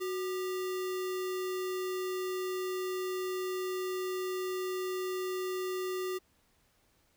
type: tone with sample-and-hold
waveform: sine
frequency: 370 Hz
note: F#4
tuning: in tune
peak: -32 dBFS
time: 0-6.19 s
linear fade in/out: 20 ms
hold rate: 1575 Hz
effects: pink hiss -70 dBFS RMS until 7.16 s